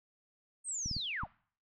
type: linear sweep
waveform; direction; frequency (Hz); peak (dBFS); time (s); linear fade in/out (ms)
sine; down; 8690 to 524; -35; 0.64-1.27; 50
type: clicks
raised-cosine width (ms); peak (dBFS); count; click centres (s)
5; -28; 4; 0.86 / 0.913 / 0.966 / 1.235
effects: noise-tail reverb RT60 0.5 s tail -23 dB re dry